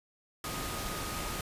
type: tone in noise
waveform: sine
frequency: 1244.5 Hz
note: D#6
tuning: in tune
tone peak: -43 dBFS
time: 0.44-1.41 s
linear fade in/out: 2 ms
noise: pink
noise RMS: -37 dBFS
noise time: 0.44-1.41 s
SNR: -9 dB
effects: resampled to 32000 Hz